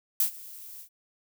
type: noise with ADSR envelope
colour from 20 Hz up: violet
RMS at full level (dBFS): -22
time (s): 0.2-0.89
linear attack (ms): 4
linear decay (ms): 100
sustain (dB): -22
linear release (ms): 83
effects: none